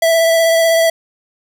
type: tone with vibrato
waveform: square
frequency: 659.3 Hz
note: E5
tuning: in tune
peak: -10 dBFS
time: 0.02-0.9 s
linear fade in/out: 5 ms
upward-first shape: triangle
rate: 16 Hz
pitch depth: 18 cents each way
effects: none